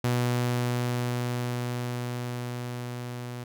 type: tone with level ramp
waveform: sawtooth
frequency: 122.3 Hz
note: B2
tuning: 16 cents flat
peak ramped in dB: -19 to -31 dBFS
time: 0.04-3.44 s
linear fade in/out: 5 ms
effects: none